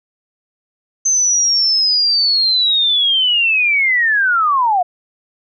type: linear sweep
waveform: sine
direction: down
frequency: 6250 to 690 Hz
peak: -11 dBFS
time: 1.05-4.83 s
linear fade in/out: 10 ms
effects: none